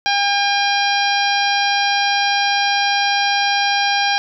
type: harmonic tone with a mistuned harmonic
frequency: 805 Hz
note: G5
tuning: 46 cents sharp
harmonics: 1 / 2 / 3 / 4 / 5 / 6 / 7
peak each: -18 / -21 / -23 / -24 / -25 / -26 / -26 dBFS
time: 0.06-4.18 s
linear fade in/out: 0 ms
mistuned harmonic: 7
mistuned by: -19 cents
effects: none